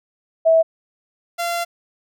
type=tone pair in turn; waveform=sine / sawtooth; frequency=651 / 687.4 Hz; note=E5 / F5; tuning=-22 / -28 cents; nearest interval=minor second; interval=94 cents; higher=second; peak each=-10 / -17 dBFS; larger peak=first; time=0.45-0.63 / 1.38-1.65 s; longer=second; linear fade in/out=20 ms; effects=none